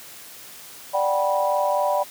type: chord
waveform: sine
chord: G major seventh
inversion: second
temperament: equal with one note detuned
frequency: 587.3 / 740 / 784 / 978.1 Hz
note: D5 / F#5 / G5 / B5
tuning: 0 / 0 / 0 / -17 cents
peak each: -22 / -27 / -26 / -24 dBFS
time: 0.93-2.04 s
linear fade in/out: 20 ms
effects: white hiss -42 dBFS RMS until 2.1 s + high-pass 100 Hz 12 dB/octave